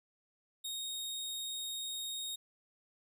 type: tone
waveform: sawtooth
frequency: 3729 Hz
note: A#7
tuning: in tune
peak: -35 dBFS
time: 0.64-2.36 s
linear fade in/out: 10 ms
effects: none